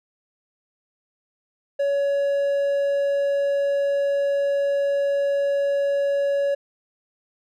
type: tone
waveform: triangle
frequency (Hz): 562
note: C#5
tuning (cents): +24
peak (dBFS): -17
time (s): 1.79-6.55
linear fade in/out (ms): 10
effects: none